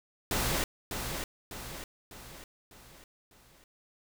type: noise with echo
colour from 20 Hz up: pink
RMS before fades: -30 dBFS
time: 0.31-0.64 s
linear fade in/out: 2 ms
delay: 600 ms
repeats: 5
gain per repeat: -6 dB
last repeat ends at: 3.64 s
effects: none